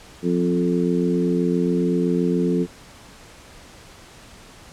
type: harmonic tone with a mistuned harmonic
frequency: 87.6 Hz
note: F2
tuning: 6 cents sharp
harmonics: 2 / 3 / 4 / 5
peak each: -21 / -23 / -24 / -25 dBFS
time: 0.22-2.67 s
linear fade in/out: 50 ms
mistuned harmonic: 2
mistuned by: +15 cents
effects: pink hiss -45 dBFS RMS until 4.72 s + low-pass 9000 Hz 12 dB/octave